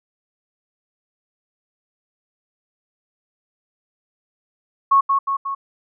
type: tone with echo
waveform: sine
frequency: 1100 Hz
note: C#6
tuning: 14 cents flat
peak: -10 dBFS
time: 4.91-5.01 s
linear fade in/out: 10 ms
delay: 180 ms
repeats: 3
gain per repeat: -4 dB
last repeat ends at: 5.55 s
effects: none